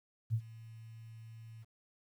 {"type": "tone with ADSR envelope", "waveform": "sine", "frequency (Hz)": 112.8, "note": "A2", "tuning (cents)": 44, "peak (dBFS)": -27, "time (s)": [0.3, 1.65], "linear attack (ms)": 38, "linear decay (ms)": 69, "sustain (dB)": -21, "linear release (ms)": 28, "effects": ["11-bit"]}